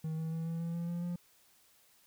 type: tone with pitch steps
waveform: triangle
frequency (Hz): 158.7 / 160.92 / 163.16 / 165.44 / 167.75 / 170.09 / 172.46 / 174.87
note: D#3 / E3 / E3 / E3 / E3 / F3 / F3 / F3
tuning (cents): +35 / -41 / -17 / +7 / +31 / -45 / -21 / +3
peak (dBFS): -32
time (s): 0.04-1.16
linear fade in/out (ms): 5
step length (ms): 140
effects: white hiss -66 dBFS RMS until 2.06 s